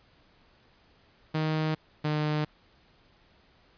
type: tone pair in turn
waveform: sawtooth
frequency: 156.3 / 151.59 Hz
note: D#3 / D#3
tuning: +8 / -45 cents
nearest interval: minor second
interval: 53 cents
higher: first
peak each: -22 / -22 dBFS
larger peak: neither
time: 1.34-1.75 / 2.04-2.45 s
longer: neither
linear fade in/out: 10 ms
effects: pink hiss -62 dBFS RMS until 3.77 s + resampled to 11025 Hz

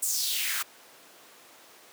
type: noise with high-pass filter sweep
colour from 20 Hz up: white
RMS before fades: -29 dBFS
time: 0.02-0.63 s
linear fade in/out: 10 ms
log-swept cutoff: 8500 to 1300 Hz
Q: 3.3
effects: pink hiss -52 dBFS RMS until 1.92 s + high-pass 400 Hz 12 dB/octave

